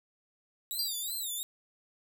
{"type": "tone with vibrato", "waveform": "5% pulse", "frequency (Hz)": 3793, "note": "A#7", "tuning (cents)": 29, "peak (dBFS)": -27, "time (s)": [0.71, 1.43], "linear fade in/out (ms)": 0, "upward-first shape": "sine", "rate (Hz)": 2.8, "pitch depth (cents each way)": 150}
{"type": "tone with exponential decay", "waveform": "square", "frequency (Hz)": 4738, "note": "D8", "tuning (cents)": 14, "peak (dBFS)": -29, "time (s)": [0.79, 1.21], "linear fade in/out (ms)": 2, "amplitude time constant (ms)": 91}
{"effects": []}